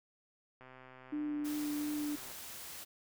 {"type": "click train", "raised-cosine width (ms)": 0.5, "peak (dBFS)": -39, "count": 221, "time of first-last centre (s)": [0.61, 2.315], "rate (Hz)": 129}
{"type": "tone with vibrato", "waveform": "sine", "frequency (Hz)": 296.8, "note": "D4", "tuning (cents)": 18, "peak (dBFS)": -34, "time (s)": [1.12, 2.16], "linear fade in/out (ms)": 10, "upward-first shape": "sine", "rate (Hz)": 2.8, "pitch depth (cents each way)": 11}
{"type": "noise", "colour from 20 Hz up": "white", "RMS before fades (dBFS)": -47, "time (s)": [1.44, 2.85], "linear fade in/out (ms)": 20}
{"effects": []}